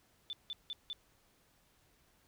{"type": "tone bursts", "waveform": "sine", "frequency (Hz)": 3520, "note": "A7", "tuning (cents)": 0, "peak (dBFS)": -38, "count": 4, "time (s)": [0.3, 0.93], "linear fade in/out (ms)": 0, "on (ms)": 30, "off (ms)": 170, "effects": ["pink hiss -70 dBFS RMS until 2.27 s"]}